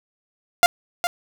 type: tone with echo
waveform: sawtooth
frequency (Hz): 698.5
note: F5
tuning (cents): 0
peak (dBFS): -6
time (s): 0.63-0.66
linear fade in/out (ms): 0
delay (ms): 410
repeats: 1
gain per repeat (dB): -10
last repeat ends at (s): 1.07
effects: none